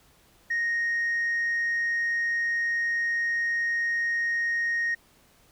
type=tone; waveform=sine; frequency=1864.7 Hz; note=A#6; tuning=in tune; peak=-22 dBFS; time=0.5-4.95 s; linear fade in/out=10 ms; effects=tanh soft clip ceiling -22 dBFS + pink hiss -60 dBFS RMS until 5.51 s